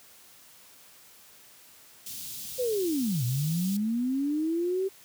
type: band-stop noise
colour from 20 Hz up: white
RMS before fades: -39 dBFS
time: 2.06-3.77 s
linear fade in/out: 5 ms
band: 270 to 3100 Hz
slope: 24 dB/octave
type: linear two-way sweep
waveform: sine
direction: down then up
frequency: 520 to 116.54 to 390.3 Hz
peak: -25 dBFS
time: 2.58-4.89 s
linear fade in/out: 20 ms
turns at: 3.24 s
effects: white hiss -54 dBFS RMS until 5.04 s + high-pass 60 Hz 12 dB/octave